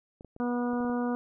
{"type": "clicks", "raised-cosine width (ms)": 2, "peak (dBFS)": -33, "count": 7, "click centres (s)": [0.209, 0.247, 0.364, 0.733, 0.805, 0.848, 0.898]}
{"type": "harmonic tone", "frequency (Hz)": 243.1, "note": "B3", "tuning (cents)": -27, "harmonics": [1, 2, 3, 4, 5, 6], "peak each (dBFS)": [-28, -34, -38, -40, -42, -44], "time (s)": [0.4, 1.15], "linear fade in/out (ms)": 0}
{"effects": []}